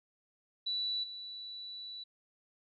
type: tone with level steps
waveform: sine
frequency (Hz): 3951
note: B7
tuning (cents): 0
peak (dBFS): -32 / -42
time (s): 0.66-2.04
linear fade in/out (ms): 10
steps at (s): 1.03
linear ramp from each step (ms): 10
effects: none